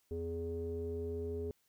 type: tone with low-pass filter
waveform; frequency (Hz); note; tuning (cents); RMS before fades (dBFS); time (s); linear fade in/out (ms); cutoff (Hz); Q
square; 83.4; E2; +21; -39; 0.11-1.51; 0; 400; 8.9
effects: white hiss -75 dBFS RMS until 1.68 s